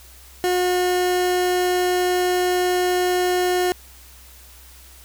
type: tone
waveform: 30% pulse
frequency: 361.1 Hz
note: F#4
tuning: 42 cents flat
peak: -15 dBFS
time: 0.44-3.72 s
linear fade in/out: 0 ms
effects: added 63 Hz sine -46 dBFS peak until 5.04 s + white hiss -47 dBFS RMS until 5.04 s